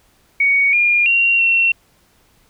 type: tone with pitch steps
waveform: sine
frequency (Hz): 2237 / 2415 / 2754 / 2719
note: C#7 / D7 / F7 / F7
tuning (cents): +15 / +48 / -25 / -47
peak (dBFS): -11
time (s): 0.4-1.72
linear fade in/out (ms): 5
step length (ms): 330
effects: pink hiss -56 dBFS RMS until 2.49 s